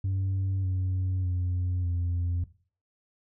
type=tone with pitch steps; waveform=sine; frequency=95.9 / 92.95 / 90.1 / 87.33 Hz; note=G2 / F#2 / F#2 / F2; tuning=-37 / +8 / -45 / 0 cents; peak=-23 dBFS; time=0.04-2.44 s; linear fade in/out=5 ms; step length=600 ms; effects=noise-tail reverb RT60 0.4 s tail -17 dB re dry + tanh soft clip ceiling -24 dBFS